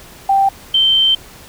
sine tone pair in turn, 784 / 3115 Hz, G5 / G7, 0 / -12 cents, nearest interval 2 octaves, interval 2388 cents, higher second, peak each -9 dBFS, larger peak neither, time 0.29-0.49 / 0.74-1.15 s, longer second, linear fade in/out 5 ms, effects pink hiss -39 dBFS RMS until 1.48 s

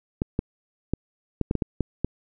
clicks, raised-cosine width 3 ms, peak -10 dBFS, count 9, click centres 0.219 / 0.391 / 0.936 / 1.413 / 1.511 / 1.553 / 1.622 / 1.807 / 2.046 s, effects none

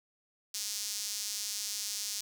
sawtooth tone with high-pass filter, 206.8 Hz, G#3, 7 cents flat, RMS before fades -37 dBFS, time 0.54-2.21 s, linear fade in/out 5 ms, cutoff 5400 Hz, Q 1.9, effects none

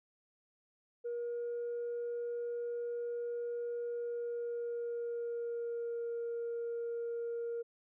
sine tone with pitch glide, 475.8 to 468.2 Hz, A#4 to A#4, +35 to +8 cents, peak -34 dBFS, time 1.04-7.63 s, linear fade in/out 20 ms, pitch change -27 cents, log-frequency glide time 3.83-6.09 s, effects tanh soft clip ceiling -33 dBFS

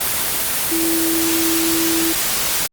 sine tone in noise, 329.4 Hz, E4, 1 cent flat, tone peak -18 dBFS, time 0.71-2.13 s, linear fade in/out 10 ms, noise white, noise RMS -19 dBFS, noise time 0-2.67 s, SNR -2 dB, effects Opus 24 kbps

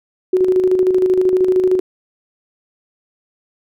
sine tone with tremolo, 370 Hz, F#4, in tune, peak -9 dBFS, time 0.33-1.8 s, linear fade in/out 5 ms, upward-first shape square, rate 13 Hz, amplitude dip 45%, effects none

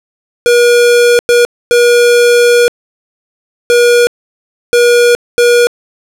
square tone bursts at uneven times, 480 Hz, B4, 49 cents flat, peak -5 dBFS, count 6, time 0.46-1.19 / 1.29-1.45 / 1.71-2.68 / 3.7-4.07 / 4.73-5.15 / 5.38-5.67 s, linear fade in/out 0 ms, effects low-pass 12000 Hz 12 dB/octave

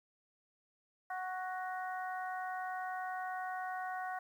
harmonic tone with a mistuned harmonic, 370 Hz, F#4, in tune, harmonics 2 / 3 / 4 / 5, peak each -39 / -46 / -45 / -48 dBFS, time 1.1-4.19 s, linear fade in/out 5 ms, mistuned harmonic 5, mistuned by +17 cents, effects 11-bit

